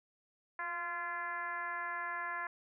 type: tone with frequency modulation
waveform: sine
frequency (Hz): 1378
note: F6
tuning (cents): -24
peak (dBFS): -36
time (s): 0.59-2.47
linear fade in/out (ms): 2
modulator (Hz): 341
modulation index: 1.7
effects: none